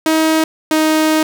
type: tone pair in turn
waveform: sawtooth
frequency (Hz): 317.4 / 312.7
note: D#4 / D#4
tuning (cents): +35 / +9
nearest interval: unison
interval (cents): 26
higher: first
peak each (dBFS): -7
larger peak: neither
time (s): 0.06-0.44 / 0.71-1.23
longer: second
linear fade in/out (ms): 2
effects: none